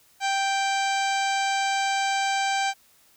harmonic tone, 784 Hz, G5, in tune, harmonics 1 / 2 / 3 / 4 / 5 / 6 / 7 / 8 / 9 / 10, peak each -24 / -30 / -31 / -35 / -37 / -38 / -43 / -38 / -44 / -40 dBFS, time 0.2-2.74 s, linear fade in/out 50 ms, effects white hiss -59 dBFS RMS until 3.16 s

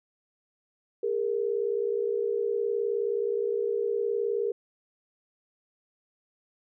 sine tone pair together, 406.9 / 466.2 Hz, G#4 / A#4, -35 / 0 cents, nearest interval major second, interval 235 cents, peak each -28 dBFS, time 1.03-4.52 s, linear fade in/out 5 ms, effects none

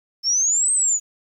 sine exponential two-way sweep, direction up then down, 5300 to 8380 to 6750 Hz, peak -16 dBFS, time 0.23-1 s, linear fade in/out 50 ms, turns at 0.72 s, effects 9-bit

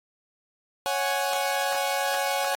sawtooth chord, C# suspended fourth, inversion none, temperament equal, 554.4 / 740 / 830.6 Hz, C#5 / F#5 / G#5, 0 / 0 / 0 cents, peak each -25 dBFS, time 0.86-2.55 s, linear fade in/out 0 ms, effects AAC 48 kbps

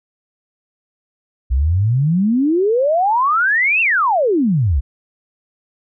sine exponential two-way sweep, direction up then down, 59.5 to 2761 to 59.5 Hz, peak -12 dBFS, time 1.5-4.81 s, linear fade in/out 20 ms, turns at 3.81 s, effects none

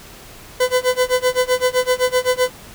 40% pulse tone with tremolo, 504 Hz, B4, 35 cents sharp, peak -11 dBFS, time 0.6-2.5 s, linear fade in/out 5 ms, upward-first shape sine, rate 7.8 Hz, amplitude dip 95%, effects pink hiss -40 dBFS RMS until 2.74 s

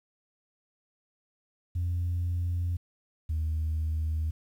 sine tone pair in turn, 87.31 / 78.8 Hz, F2 / D#2, 0 / +23 cents, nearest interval major second, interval 177 cents, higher first, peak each -25 dBFS, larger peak neither, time 1.75-2.77 / 3.29-4.31 s, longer neither, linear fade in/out 10 ms, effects tanh soft clip ceiling -24 dBFS + 10-bit

